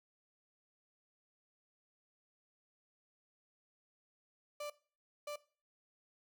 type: tone bursts at uneven times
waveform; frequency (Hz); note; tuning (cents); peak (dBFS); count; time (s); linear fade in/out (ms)
35% pulse; 589; D5; +5; -39; 2; 4.6-4.7 / 5.27-5.36; 5
effects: noise-tail reverb RT60 0.4 s tail -19 dB re dry